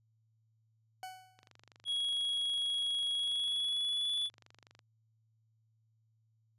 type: tone with exponential decay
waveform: 40% pulse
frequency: 748 Hz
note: F#5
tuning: 19 cents sharp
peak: -39 dBFS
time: 1.03-1.49 s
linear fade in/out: 1 ms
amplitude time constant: 100 ms
type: click train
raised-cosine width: 0.2 ms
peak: -39 dBFS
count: 84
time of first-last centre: 1.39-4.792 s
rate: 24.4 Hz
type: tone with pitch glide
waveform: triangle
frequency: 3322 to 3437 Hz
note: G#7 to A7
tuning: 0 to -41 cents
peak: -30 dBFS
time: 1.85-4.3 s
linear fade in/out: 50 ms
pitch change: +59 cents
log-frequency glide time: 3.15-4.15 s
effects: added 111 Hz sine -70 dBFS peak until 6.58 s + resampled to 32000 Hz